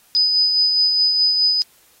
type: tone with tremolo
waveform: sine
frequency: 4993 Hz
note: D#8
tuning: 5 cents sharp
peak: -12 dBFS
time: 0.15-1.62 s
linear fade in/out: 0 ms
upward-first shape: sine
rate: 4.8 Hz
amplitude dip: 35%
effects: white hiss -54 dBFS RMS until 2 s + AAC 48 kbps